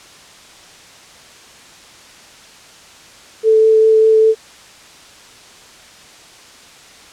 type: tone with vibrato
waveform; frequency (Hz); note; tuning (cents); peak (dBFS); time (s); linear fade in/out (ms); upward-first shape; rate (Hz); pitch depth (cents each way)
sine; 440; A4; 0; -7; 3.43-4.35; 50; triangle; 5; 10
effects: white hiss -41 dBFS RMS until 7.12 s + low-pass 7000 Hz 12 dB/octave